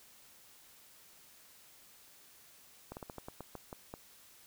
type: slowing click train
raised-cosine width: 1 ms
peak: -29 dBFS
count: 10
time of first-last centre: 2.92-3.939 s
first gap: 49 ms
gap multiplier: 1.2
effects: white hiss -60 dBFS RMS until 4.46 s